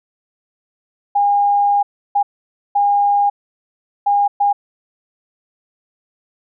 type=tone bursts at uneven times; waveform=sine; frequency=812 Hz; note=G#5; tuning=39 cents flat; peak=-11 dBFS; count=5; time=1.15-1.83 / 2.15-2.23 / 2.75-3.3 / 4.06-4.28 / 4.4-4.53 s; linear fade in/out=10 ms; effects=none